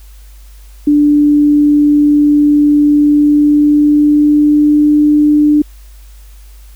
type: tone with pitch glide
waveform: sine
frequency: 293.7 to 297.6 Hz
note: D4 to D4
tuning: 0 to +23 cents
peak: -5 dBFS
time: 0.87-5.62 s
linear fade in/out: 5 ms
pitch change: +23 cents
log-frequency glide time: 2.94-4.99 s
effects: added 50 Hz sine -33 dBFS peak until 6.75 s + white hiss -47 dBFS RMS until 6.75 s